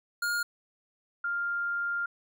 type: tone pair in turn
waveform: square / sine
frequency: 1418 / 1399.3 Hz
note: F6 / F6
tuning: +26 / +3 cents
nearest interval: unison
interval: 23 cents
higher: first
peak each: -28 dBFS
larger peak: neither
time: 0.22-0.43 / 1.24-2.06 s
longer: second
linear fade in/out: 5 ms
effects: none